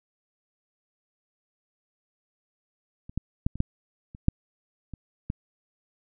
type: clicks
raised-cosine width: 5 ms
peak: -29 / -15 / -11 / -25 / -9 / -30 / -6 / -25 / -16 dBFS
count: 9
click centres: 3.095 / 3.176 / 3.465 / 3.556 / 3.604 / 4.149 / 4.284 / 4.937 / 5.301 s
effects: none